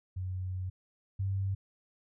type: tone pair in turn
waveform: sine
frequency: 92.5 / 97.11 Hz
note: F#2 / G2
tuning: 0 / -16 cents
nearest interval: minor second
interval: 84 cents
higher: second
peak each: -33 / -29 dBFS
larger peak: second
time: 0.16-0.7 / 1.19-1.55 s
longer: first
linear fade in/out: 10 ms
effects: none